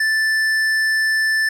sine tone with tanh clipping, 1760 Hz, A6, in tune, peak -17 dBFS, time 0-1.49 s, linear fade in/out 5 ms, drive 12 dB, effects none

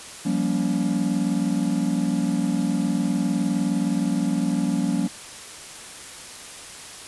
triangle chord, G half-diminished seventh, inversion third, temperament just, 176.4 / 196 / 235.2 / 282.2 Hz, F3 / G3 / Bb3 / Db4, +18 / 0 / +16 / +31 cents, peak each -24 dBFS, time 0.25-5.08 s, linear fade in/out 10 ms, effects white hiss -39 dBFS RMS until 7.07 s + resampled to 24000 Hz

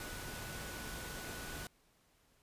sine tone in noise, 1480 Hz, F#6, in tune, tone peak -51 dBFS, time 0-1.67 s, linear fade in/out 2 ms, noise pink, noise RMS -45 dBFS, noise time 0-1.67 s, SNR -9 dB, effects pink hiss -71 dBFS RMS until 2.42 s + resampled to 32000 Hz

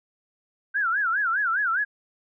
sine tone with vibrato, 1500 Hz, F#6, 23 cents sharp, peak -21 dBFS, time 0.74-1.85 s, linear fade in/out 20 ms, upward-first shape sine, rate 4.9 Hz, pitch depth 220 cents each way, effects none

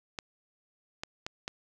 clicks, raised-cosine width 0.2 ms, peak -18 dBFS, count 4, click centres 0.188 / 1.035 / 1.265 / 1.479 s, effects none

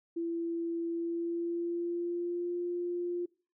sine tone with pitch glide, 336 to 350.5 Hz, E4 to F4, +33 to +6 cents, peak -31 dBFS, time 0.16-3.26 s, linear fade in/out 10 ms, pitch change +73 cents, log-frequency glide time 0.89-2.56 s, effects noise-tail reverb RT60 0.4 s tail -24 dB re dry

